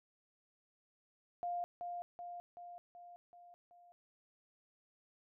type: tone with echo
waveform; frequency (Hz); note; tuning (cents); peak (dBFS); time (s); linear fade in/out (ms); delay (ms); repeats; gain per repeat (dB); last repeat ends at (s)
sine; 702; F5; +9; -36; 1.43-1.64; 0; 380; 6; -4; 3.92
effects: none